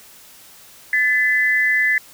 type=tone pair together; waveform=sine; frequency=1745 / 2016 Hz; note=A6 / B6; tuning=-15 / +35 cents; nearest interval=major second; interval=250 cents; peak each=-17 dBFS; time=0.93-1.98 s; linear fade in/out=2 ms; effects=white hiss -45 dBFS RMS until 2.13 s